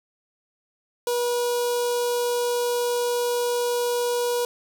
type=tone with notch filter; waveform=sawtooth; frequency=483.3 Hz; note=B4; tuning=38 cents flat; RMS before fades=-24 dBFS; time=1.07-4.45 s; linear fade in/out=2 ms; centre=1900 Hz; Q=0.77; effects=none